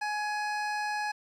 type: tone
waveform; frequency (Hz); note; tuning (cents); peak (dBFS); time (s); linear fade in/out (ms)
25% pulse; 839; G#5; +17; -26; 0.01-1.12; 10
effects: low-pass 6000 Hz 12 dB/octave + 10-bit